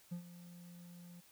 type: tone with ADSR envelope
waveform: triangle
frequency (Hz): 174.61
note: F3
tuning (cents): 0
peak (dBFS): -36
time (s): 0.11-1.21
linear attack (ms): 14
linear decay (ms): 95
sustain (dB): -14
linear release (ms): 16
effects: white hiss -65 dBFS RMS until 1.31 s